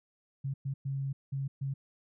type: tone bursts at uneven times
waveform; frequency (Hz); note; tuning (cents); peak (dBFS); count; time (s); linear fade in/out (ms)
sine; 136.7; C#3; -24; -31; 5; 0.44-0.54 / 0.65-0.74 / 0.85-1.13 / 1.32-1.48 / 1.61-1.74; 10
effects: none